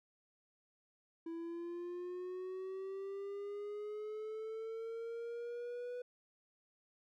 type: linear sweep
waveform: triangle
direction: up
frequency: 329.6 to 493.9 Hz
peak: -39 dBFS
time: 1.26-6.02 s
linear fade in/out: 5 ms
effects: none